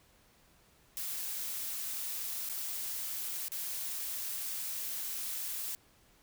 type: noise with dropouts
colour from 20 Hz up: blue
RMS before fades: -38 dBFS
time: 0.97-5.75 s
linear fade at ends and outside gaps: 0 ms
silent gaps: 2.489-2.497 / 3.483-3.519 s
effects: pink hiss -65 dBFS RMS until 6.22 s